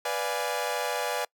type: chord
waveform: sawtooth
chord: B diminished seventh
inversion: none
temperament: equal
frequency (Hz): 493.9 / 587.3 / 698.5 / 830.6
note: B4 / D5 / F5 / Ab5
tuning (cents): 0 / 0 / 0 / 0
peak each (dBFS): -29 / -29 / -32 / -29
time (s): 0.05-1.25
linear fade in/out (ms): 5
effects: noise-tail reverb RT60 0.1 s tail -26 dB re dry